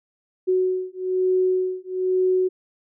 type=beating tone pair; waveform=sine; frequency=370 / 371.1 Hz; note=F#4 / F#4; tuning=0 / +5 cents; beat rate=1.1 Hz; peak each=-22 dBFS; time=0.47-2.49 s; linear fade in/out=20 ms; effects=none